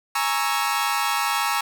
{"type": "chord", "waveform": "sawtooth", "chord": "A# half-diminished seventh", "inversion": "third", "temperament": "equal", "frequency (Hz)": [830.6, 932.3, 1108.7, 1318.5], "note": ["G#5", "A#5", "C#6", "E6"], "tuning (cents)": [0, 0, 0, 0], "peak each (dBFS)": -23, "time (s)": [0.15, 1.61], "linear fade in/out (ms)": 5, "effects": []}